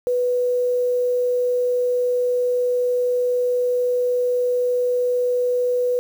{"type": "tone with quantisation", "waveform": "sine", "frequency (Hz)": 493.9, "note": "B4", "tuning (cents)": 0, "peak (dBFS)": -17, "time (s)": [0.07, 5.99], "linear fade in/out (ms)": 0, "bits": 7, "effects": []}